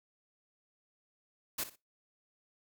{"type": "noise with echo", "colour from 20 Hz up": "white", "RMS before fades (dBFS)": -35, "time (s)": [1.58, 1.64], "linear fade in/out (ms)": 10, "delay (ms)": 60, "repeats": 2, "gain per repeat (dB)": -13, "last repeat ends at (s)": 1.76, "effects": ["noise-tail reverb RT60 0.2 s tail -19 dB re dry"]}